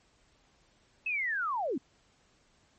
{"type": "linear sweep", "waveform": "sine", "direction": "down", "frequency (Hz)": [2637, 222.2], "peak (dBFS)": -29, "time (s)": [1.06, 1.78], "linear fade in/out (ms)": 5, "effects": ["pink hiss -67 dBFS RMS until 2.78 s", "MP3 32 kbps"]}